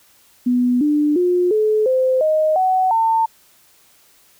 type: tone with pitch steps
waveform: sine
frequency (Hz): 246.9 / 297 / 357.3 / 429.9 / 517.2 / 622.1 / 748.5 / 900.4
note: B3 / D4 / F4 / A4 / C5 / D#5 / F#5 / A5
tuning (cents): 0 / +20 / +40 / -40 / -20 / 0 / +20 / +40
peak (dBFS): -13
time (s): 0.46-3.26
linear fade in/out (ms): 10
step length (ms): 350
effects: white hiss -53 dBFS RMS until 4.39 s